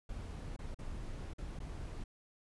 brown noise with dropouts, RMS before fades -43 dBFS, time 0.09-2.04 s, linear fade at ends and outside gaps 5 ms, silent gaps 0.564-0.589 / 0.746-0.788 / 1.335-1.382 / 1.591-1.601 s, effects resampled to 24000 Hz

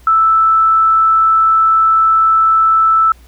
sine tone, 1318 Hz, E6, 1 cent flat, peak -7 dBFS, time 0.07-3.12 s, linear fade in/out 2 ms, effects added 60 Hz sine -40 dBFS peak until 3.27 s + pink hiss -49 dBFS RMS until 3.27 s

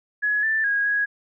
sine tone with pitch steps, 1686 / 1768 / 1643 / 1659 Hz, G#6 / A6 / G#6 / G#6, +26 / +8 / -19 / -2 cents, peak -19 dBFS, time 0.22-1.06 s, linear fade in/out 20 ms, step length 210 ms, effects none

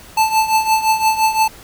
square tone with tremolo, 878 Hz, A5, 4 cents flat, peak -10 dBFS, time 0.17-1.48 s, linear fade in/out 5 ms, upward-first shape triangle, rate 5.8 Hz, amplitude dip 80%, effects pink hiss -40 dBFS RMS until 1.63 s

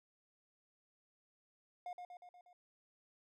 triangle tone with echo, 715 Hz, F5, 41 cents sharp, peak -40 dBFS, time 1.86-1.93 s, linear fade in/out 2 ms, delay 120 ms, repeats 5, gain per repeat -4 dB, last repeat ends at 2.53 s, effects none

